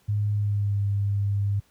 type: tone with pitch glide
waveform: sine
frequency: 103.83 to 100.7 Hz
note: G#2 to G2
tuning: 0 to +47 cents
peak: -21 dBFS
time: 0.08-1.6 s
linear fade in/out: 10 ms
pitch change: -53 cents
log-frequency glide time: 0.32-0.8 s
effects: pink hiss -63 dBFS RMS until 1.7 s + high-pass 60 Hz 12 dB/octave